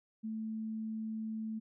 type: tone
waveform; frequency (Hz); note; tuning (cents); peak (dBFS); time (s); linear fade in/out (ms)
sine; 220; A3; 0; -36; 0.23-1.6; 20
effects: none